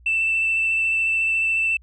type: tone with vibrato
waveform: sine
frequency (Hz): 2661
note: E7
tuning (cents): +16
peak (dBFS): -17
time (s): 0.06-1.77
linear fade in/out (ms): 5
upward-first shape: sine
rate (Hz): 14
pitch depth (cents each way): 14
effects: tanh soft clip ceiling -14 dBFS + added 60 Hz sine -47 dBFS peak until 1.82 s